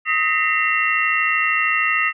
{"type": "tone cluster", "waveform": "sine", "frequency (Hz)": [1264, 1838, 1997, 2110, 2733], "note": ["D#6", "A#6", "B6", "C7", "F7"], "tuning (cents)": [27, -25, 19, 14, -38], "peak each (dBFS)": [-22, -24, -22, -25, -21], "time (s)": [0.05, 2.13], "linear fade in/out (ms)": 50, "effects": []}